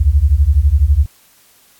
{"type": "beating tone pair", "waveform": "sine", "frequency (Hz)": [65.9, 77.9], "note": ["C2", "D#2"], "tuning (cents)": [13, 3], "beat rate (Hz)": 12, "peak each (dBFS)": -11, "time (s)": [0, 1.06], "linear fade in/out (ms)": 10, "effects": ["white hiss -50 dBFS RMS until 1.79 s", "AAC 64 kbps"]}